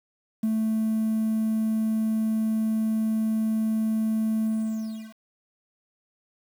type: tone with ADSR envelope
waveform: triangle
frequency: 220 Hz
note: A3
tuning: in tune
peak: -17 dBFS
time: 0.43-5.15 s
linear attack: 8 ms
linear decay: 35 ms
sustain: -2 dB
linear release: 700 ms
effects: tanh soft clip ceiling -17 dBFS + 8-bit